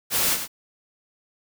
white noise with echo, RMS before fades -22 dBFS, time 0.1-0.38 s, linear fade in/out 50 ms, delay 100 ms, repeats 1, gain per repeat -8 dB, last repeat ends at 0.48 s, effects none

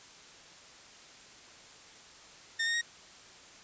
sawtooth tone with pitch steps, 1822 / 1848.5 / 1875.4 Hz, A#6 / A#6 / A#6, -40 / -15 / +10 cents, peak -25 dBFS, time 2.59-2.815 s, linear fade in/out 10 ms, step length 75 ms, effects white hiss -53 dBFS RMS until 3.63 s + resampled to 16000 Hz

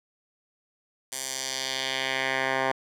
10% pulse tone with band-pass filter sweep, 132.5 Hz, C3, 22 cents sharp, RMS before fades -29 dBFS, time 1.12-2.72 s, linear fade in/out 2 ms, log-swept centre 8600 to 1200 Hz, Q 1.4, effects none

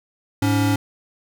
square tone pair together, 105.89 / 282.7 Hz, G#2 / C#4, +34 / +34 cents, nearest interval octave + perfect fourth, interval 1700 cents, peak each -20 dBFS, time 0.42-0.76 s, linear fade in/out 5 ms, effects none

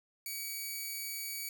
5% pulse tone, 2271 Hz, C#7, 41 cents sharp, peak -28 dBFS, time 0.26-1.49 s, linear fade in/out 2 ms, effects 10-bit

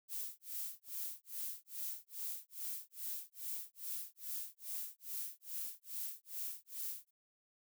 violet noise with tremolo, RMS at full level -41 dBFS, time 0.08-7.11 s, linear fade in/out 50 ms, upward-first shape sine, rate 2.4 Hz, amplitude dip 100%, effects none

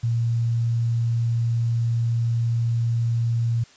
sine tone with quantisation, 116.54 Hz, A#2, in tune, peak -19 dBFS, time 0.03-3.64 s, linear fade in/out 10 ms, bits 8, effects white hiss -52 dBFS RMS until 3.76 s + resampled to 16000 Hz

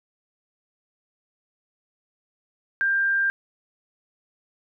sine tone, 1590 Hz, G6, 24 cents sharp, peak -19 dBFS, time 2.81-3.3 s, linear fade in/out 0 ms, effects none

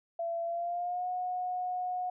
sine tone with pitch glide, 675 to 727.6 Hz, E5 to F#5, +41 to -29 cents, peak -31 dBFS, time 0.19-2.1 s, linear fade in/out 5 ms, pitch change +130 cents, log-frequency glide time 0.44-1.08 s, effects none

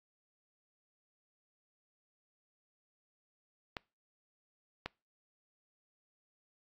clicks, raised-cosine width 0.3 ms, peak -21 dBFS, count 2, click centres 3.768 / 4.86 s, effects noise-tail reverb RT60 0.3 s tail -25 dB re dry + AAC 48 kbps

